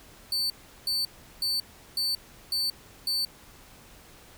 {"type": "tone bursts", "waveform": "40% pulse", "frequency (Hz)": 4500, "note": "C#8", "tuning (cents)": 25, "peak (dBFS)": -24, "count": 6, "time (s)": [0.32, 3.25], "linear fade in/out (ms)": 2, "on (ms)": 180, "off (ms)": 370, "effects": ["pink hiss -52 dBFS RMS until 4.37 s"]}